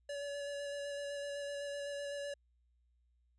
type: tone with vibrato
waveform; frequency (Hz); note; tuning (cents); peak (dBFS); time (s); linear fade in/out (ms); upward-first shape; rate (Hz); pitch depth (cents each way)
square; 570; C#5; +48; -40; 0.09-2.34; 5; square; 7.9; 11
effects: added 60 Hz sine -70 dBFS peak until 3.38 s + resampled to 22050 Hz